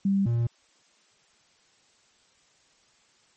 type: tone pair in turn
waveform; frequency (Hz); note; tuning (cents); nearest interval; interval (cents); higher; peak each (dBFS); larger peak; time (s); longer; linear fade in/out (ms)
sine / triangle; 196.4 / 117.69; G3 / A#2; +4 / +17; major sixth; 887; first; -20; neither; 0.05-0.26 / 0.26-0.47; neither; 5
effects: white hiss -63 dBFS RMS until 3.36 s + MP3 32 kbps